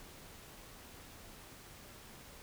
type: silence
effects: pink hiss -54 dBFS RMS until 2.42 s